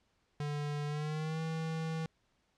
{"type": "tone with pitch glide", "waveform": "square", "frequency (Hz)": [146.83, 161.05], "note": ["D3", "E3"], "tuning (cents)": [0, -40], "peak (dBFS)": -35, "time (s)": [0.4, 2.06], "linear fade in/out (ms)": 2, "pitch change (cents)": 160, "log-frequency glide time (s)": [0.86, 1.41], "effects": ["pink hiss -75 dBFS RMS until 2.57 s", "low-pass 6000 Hz 12 dB/octave"]}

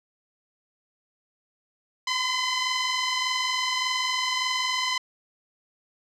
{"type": "tone pair together", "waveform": "10% pulse", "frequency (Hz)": [1002.3, 1024], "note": ["B5", "C6"], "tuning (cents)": [25, -38], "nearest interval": "unison", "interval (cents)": 37, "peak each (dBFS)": [-21, -16], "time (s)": [2.07, 4.98], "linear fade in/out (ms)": 5, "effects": ["low-pass 6000 Hz 12 dB/octave"]}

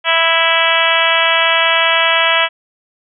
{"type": "harmonic tone", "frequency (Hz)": 329.6, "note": "E4", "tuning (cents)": 0, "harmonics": [2, 3, 4, 5, 6, 7, 8, 9, 10], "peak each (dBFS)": [-19, -19, -19, -19, -19, -19, -19, -19, -19], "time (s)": [0.04, 2.49], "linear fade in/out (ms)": 50, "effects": []}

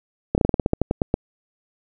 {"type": "slowing click train", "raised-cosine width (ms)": 2, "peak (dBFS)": -4, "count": 13, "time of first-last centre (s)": [0.35, 1.141], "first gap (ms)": 29, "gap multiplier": 1.14, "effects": []}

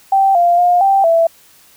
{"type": "tone with pitch steps", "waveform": "sine", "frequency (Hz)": [779, 695, 709, 783, 664], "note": ["G5", "F5", "F5", "G5", "E5"], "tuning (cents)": [-11, -9, 26, -2, 12], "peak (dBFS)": -8, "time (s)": [0.12, 1.27], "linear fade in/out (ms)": 5, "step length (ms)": 230, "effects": ["white hiss -47 dBFS RMS until 1.76 s"]}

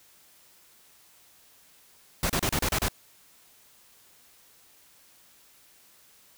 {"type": "noise bursts", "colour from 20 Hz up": "pink", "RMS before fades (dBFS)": -26, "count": 7, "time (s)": [2.23, 2.884], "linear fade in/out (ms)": 2, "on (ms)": 66, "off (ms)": 32, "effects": ["white hiss -58 dBFS RMS until 6.37 s"]}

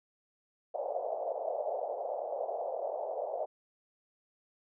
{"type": "band-pass noise", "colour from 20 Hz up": "pink", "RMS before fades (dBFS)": -36, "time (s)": [0.74, 3.46], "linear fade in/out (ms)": 10, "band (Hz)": [520, 730], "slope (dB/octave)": 48, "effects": []}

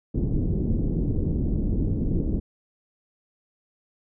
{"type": "low-pass noise", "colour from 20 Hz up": "pink", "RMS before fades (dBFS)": -24, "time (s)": [0.14, 2.4], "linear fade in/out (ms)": 10, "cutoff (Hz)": 340, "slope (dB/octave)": 24, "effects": []}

